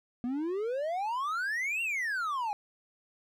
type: exponential two-way sweep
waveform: triangle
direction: up then down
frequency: 236 to 2794 to 802 Hz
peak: -28 dBFS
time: 0.24-2.53 s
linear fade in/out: 0 ms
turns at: 1.82 s
effects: none